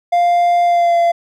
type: tone with pitch glide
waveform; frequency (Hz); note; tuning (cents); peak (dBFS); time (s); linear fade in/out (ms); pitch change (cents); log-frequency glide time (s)
triangle; 698.5 to 684.9; F5 to F5; 0 to -34; -8; 0.12-1.12; 10; -34; 0.64-0.97
effects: none